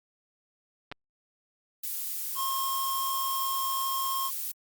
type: clicks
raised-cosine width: 0.3 ms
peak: -22 dBFS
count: 2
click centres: 0.916 / 0.923 s
type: noise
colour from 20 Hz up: violet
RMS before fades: -33 dBFS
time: 1.83-4.52 s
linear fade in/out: 10 ms
type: tone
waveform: square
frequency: 1071 Hz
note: C6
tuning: 40 cents sharp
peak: -30 dBFS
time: 2.35-4.31 s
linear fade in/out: 50 ms
effects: Opus 48 kbps